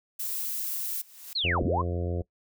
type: noise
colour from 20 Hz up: violet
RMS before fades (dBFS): -32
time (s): 0.19-1.02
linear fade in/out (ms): 10
type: noise with exponential growth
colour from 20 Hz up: blue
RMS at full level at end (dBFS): -40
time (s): 0.64-1.33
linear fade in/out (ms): 1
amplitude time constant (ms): 150
type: linear two-way sweep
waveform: sine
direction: down then up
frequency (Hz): 4435 to 30.87 to 1132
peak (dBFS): -25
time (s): 1.35-1.82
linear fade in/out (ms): 10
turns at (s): 1.63
type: harmonic tone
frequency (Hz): 87.31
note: F2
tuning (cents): 0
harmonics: 1 / 2 / 3 / 4 / 5 / 6 / 7 / 8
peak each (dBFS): -29 / -37 / -41 / -37 / -37 / -39 / -44 / -47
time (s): 1.44-2.22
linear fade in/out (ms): 5
effects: noise-tail reverb RT60 0.1 s tail -20 dB re dry